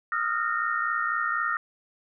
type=tone cluster; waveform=sine; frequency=1240 / 1354 / 1418 / 1838 Hz; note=D#6 / E6 / F6 / A#6; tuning=-6 / +46 / +26 / -25 cents; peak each=-30 dBFS; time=0.12-1.57 s; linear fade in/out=2 ms; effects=none